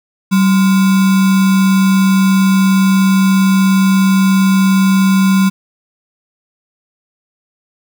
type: tone with sample-and-hold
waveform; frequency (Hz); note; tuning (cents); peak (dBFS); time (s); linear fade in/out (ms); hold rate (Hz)
sine; 191.5; G3; -40; -7; 0.31-5.5; 20; 1225
effects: none